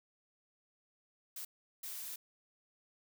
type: noise bursts at uneven times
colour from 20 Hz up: blue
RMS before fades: -44 dBFS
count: 2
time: 1.36-1.45 / 1.83-2.16 s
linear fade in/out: 5 ms
effects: none